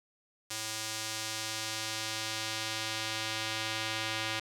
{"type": "tone with band-pass filter sweep", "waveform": "square", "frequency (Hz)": 110.1, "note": "A2", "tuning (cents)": 2, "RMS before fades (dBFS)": -36, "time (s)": [0.5, 4.4], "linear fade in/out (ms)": 10, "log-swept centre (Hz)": [6600, 3200], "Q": 0.96, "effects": []}